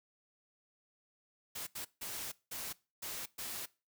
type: noise bursts at uneven times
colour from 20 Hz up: white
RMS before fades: -42 dBFS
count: 6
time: 1.55-1.67 / 1.75-1.85 / 2.01-2.32 / 2.51-2.73 / 3.02-3.26 / 3.38-3.66 s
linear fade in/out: 10 ms
effects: noise-tail reverb RT60 0.3 s tail -21 dB re dry